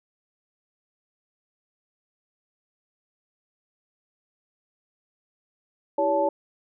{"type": "tone cluster", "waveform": "sine", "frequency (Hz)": [326.2, 391.8, 567, 874], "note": ["E4", "G4", "C#5", "A5"], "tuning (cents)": [-18, -1, 39, -12], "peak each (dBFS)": [-29, -31, -22, -25], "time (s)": [5.98, 6.29], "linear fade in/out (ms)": 5, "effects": []}